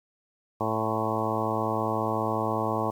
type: harmonic tone with a mistuned harmonic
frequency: 110 Hz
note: A2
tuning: in tune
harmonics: 1 / 2 / 3 / 4 / 5 / 6 / 7 / 8 / 9 / 10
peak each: -34 / -34 / -34 / -34 / -34 / -34 / -34 / -34 / -34 / -34 dBFS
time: 0.6-2.91 s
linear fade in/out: 10 ms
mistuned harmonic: 9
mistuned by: +27 cents
effects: 9-bit